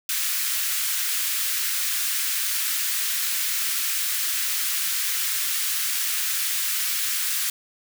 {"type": "high-pass noise", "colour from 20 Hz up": "white", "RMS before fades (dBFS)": -25, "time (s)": [0.09, 7.5], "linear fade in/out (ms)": 2, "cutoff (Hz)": 1400, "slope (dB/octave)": 24, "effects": []}